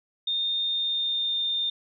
sine tone with pitch glide, 3647 to 3622 Hz, A#7 to A7, -39 to +49 cents, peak -24 dBFS, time 0.27-1.7 s, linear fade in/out 5 ms, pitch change -12 cents, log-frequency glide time 0.66-1.45 s, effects none

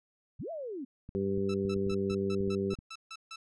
sine linear two-way sweep, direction up then down, 64.5 to 687 to 241.7 Hz, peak -36 dBFS, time 0.39-0.85 s, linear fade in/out 10 ms, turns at 0.51 s
clicks, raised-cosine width 5 ms, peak -32 dBFS, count 11, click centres 1.091 / 1.378 / 1.652 / 1.763 / 1.867 / 1.914 / 2.11 / 2.407 / 2.477 / 2.74 / 2.789 s
harmonic tone, 98 Hz, G2, in tune, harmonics 1 / 2 / 3 / 4 / 5, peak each -39 / -33 / -41 / -31 / -41 dBFS, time 1.15-2.74 s, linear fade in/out 0 ms
15% pulse tone bursts, 1318.5 Hz, E6, in tune, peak -35 dBFS, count 10, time 1.49-3.36 s, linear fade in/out 5 ms, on 52 ms, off 150 ms
effects resampled to 24000 Hz

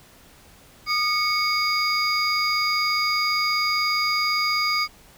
triangle tone cluster, 1224 / 2216 / 4859 Hz, D#6 / C#7 / D#8, -29 / -1 / -42 cents, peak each -23 dBFS, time 0.86-4.88 s, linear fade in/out 50 ms, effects pink hiss -51 dBFS RMS until 5.17 s

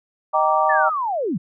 sine chord, Eb major seventh, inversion none, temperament just, 622.3 / 777.8 / 933.4 / 1166.7 Hz, Eb5 / G5 / Bb5 / D6, 0 / -14 / +2 / -12 cents, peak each -21 / -20 / -21 / -20 dBFS, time 0.33-0.9 s, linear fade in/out 20 ms
sine linear sweep, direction down, 1800 to 140 Hz, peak -20 dBFS, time 0.69-1.38 s, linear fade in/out 10 ms
effects none

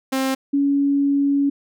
sawtooth / sine tone pair in turn, 265.3 / 281.1 Hz, C4 / C#4, +24 / +24 cents, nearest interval minor second, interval 100 cents, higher second, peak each -15 dBFS, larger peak neither, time 0.12-0.35 / 0.53-1.5 s, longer second, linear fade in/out 10 ms, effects none

